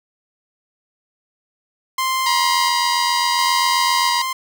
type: tone with tremolo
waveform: sawtooth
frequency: 1046.5 Hz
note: C6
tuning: in tune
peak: -14 dBFS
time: 1.98-4.33 s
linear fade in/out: 5 ms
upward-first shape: square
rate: 0.71 Hz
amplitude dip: 30%
type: harmonic tone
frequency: 959 Hz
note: A#5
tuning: 49 cents sharp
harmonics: 1 / 2 / 3 / 4 / 5 / 6 / 7 / 8 / 9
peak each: -20 / -27 / -30 / -27 / -23 / -34 / -36 / -39 / -36 dBFS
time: 2.26-4.22 s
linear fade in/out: 5 ms
effects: none